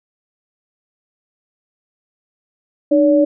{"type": "tone pair together", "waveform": "sine", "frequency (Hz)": [302.5, 571], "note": ["D#4", "D5"], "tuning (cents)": [-49, -49], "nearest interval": "major seventh", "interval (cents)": 1100, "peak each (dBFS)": -12, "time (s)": [2.91, 3.25], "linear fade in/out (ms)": 10, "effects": []}